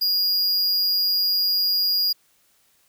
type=tone; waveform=square; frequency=4856 Hz; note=D#8; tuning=43 cents flat; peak=-19 dBFS; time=0.01-2.13 s; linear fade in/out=10 ms; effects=white hiss -62 dBFS RMS until 2.88 s